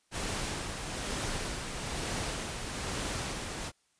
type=noise with tremolo; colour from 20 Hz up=pink; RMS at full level=-34 dBFS; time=0.11-3.72 s; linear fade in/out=50 ms; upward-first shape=sine; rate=1.1 Hz; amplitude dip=40%; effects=white hiss -72 dBFS RMS until 3.99 s + resampled to 22050 Hz